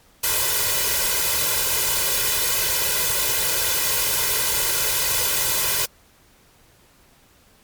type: noise with comb filter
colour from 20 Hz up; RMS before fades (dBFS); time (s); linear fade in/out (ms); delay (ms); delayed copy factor
white; -21; 0.23-5.86; 10; 2; +0.9
effects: pink hiss -55 dBFS RMS until 7.63 s + MP3 96 kbps